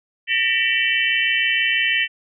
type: tone cluster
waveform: sine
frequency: 1817 / 1943 / 2310 / 2691 / 3040 Hz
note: A#6 / B6 / D7 / E7 / F#7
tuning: -45 / -29 / -29 / +35 / +46 cents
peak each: -23 dBFS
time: 0.27-2.08 s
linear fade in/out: 50 ms
effects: none